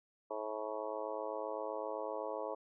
harmonic tone with a mistuned harmonic, 107.8 Hz, A2, 35 cents flat, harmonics 3 / 4 / 5 / 6 / 7 / 8 / 9 / 10, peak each -50 / -44 / -42 / -44 / -54 / -47 / -47 / -49 dBFS, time 0.3-2.55 s, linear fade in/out 10 ms, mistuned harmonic 10, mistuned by +50 cents, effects none

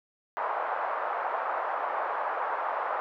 white band-pass noise, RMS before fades -31 dBFS, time 0.37-3 s, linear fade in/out 0 ms, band 600 to 1200 Hz, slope 24 dB/octave, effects none

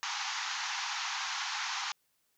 pink band-pass noise, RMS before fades -36 dBFS, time 0.03-1.92 s, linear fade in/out 0 ms, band 790 to 6800 Hz, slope 96 dB/octave, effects white hiss -75 dBFS RMS until 2.37 s

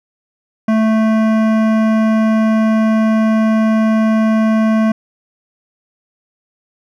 sine tone with hard clipping, 220 Hz, A3, in tune, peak -12 dBFS, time 0.68-4.92 s, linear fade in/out 5 ms, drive 15 dB, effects none

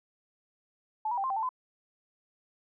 sine tone with pitch steps, 866 / 964 / 785 / 1051 / 782 / 887 / 1018 Hz, A5 / B5 / G5 / C6 / G5 / A5 / C6, -28 / -42 / +2 / +7 / -4 / +14 / -48 cents, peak -28 dBFS, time 1.05-1.491 s, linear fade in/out 5 ms, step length 63 ms, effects none

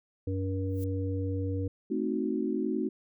harmonic tone, 95.2 Hz, F#2, 50 cents sharp, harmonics 1 / 3 / 5, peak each -30 / -35 / -37 dBFS, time 0.27-1.68 s, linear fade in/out 5 ms
violet noise with exponential growth, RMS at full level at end -44 dBFS, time 0.67-0.84 s, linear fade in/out 1 ms, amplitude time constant 36 ms
sine chord, A diminished seventh, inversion none, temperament equal, 220 / 261.6 / 311.1 / 370 Hz, A3 / C4 / Eb4 / Gb4, 0 / 0 / 0 / 0 cents, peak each -33 dBFS, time 1.9-2.89 s, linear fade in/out 10 ms
effects none

